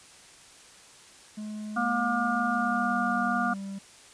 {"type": "tone with pitch glide", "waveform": "triangle", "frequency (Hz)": [212.5, 195.99], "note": ["G#3", "G3"], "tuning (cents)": [40, 0], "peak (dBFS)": -32, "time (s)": [1.37, 3.79], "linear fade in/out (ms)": 10, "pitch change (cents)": -140, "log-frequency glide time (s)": [2.5, 2.97]}
{"type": "harmonic tone", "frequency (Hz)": 238.3, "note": "A#3", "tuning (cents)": 38, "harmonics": [1, 3, 5, 6], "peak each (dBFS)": [-30, -30, -30, -30], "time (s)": [1.76, 3.54], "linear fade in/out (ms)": 10}
{"effects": ["white hiss -52 dBFS RMS until 4.13 s", "resampled to 22050 Hz"]}